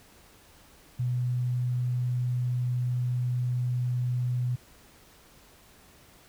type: tone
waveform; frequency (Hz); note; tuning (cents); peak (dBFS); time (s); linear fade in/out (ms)
sine; 123.9; B2; +6; -25; 0.99-4.56; 10
effects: pink hiss -56 dBFS RMS until 6.28 s